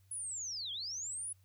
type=linear two-way sweep; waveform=sine; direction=down then up; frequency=10370 to 3145 to 10370 Hz; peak=-38 dBFS; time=0.11-1.33 s; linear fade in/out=5 ms; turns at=0.72 s; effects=added 95 Hz sine -63 dBFS peak until 1.44 s + white hiss -75 dBFS RMS until 1.44 s